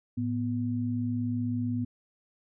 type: tone pair together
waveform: sine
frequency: 109.4 / 245.6 Hz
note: A2 / B3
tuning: -9 / -9 cents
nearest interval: octave + major second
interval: 1400 cents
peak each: -31 / -29 dBFS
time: 0.17-1.85 s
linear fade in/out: 10 ms
effects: none